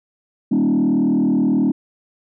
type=tone with frequency modulation; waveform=sine; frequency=252.7 Hz; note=B3; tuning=40 cents sharp; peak=-12 dBFS; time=0.51-1.72 s; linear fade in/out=10 ms; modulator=39.1 Hz; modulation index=1.5; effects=tanh soft clip ceiling -11 dBFS